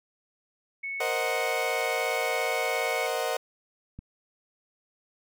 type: tone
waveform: sine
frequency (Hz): 2208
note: C#7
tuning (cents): -7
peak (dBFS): -31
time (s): 0.83-3.07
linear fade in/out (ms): 10
type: chord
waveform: 35% pulse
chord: C half-diminished seventh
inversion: third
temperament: equal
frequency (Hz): 466.2 / 523.3 / 622.3 / 740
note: Bb4 / C5 / Eb5 / Gb5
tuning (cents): 0 / 0 / 0 / 0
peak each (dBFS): -31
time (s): 1-3.37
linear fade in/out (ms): 5
type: click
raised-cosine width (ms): 5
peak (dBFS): -28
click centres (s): 3.99
effects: none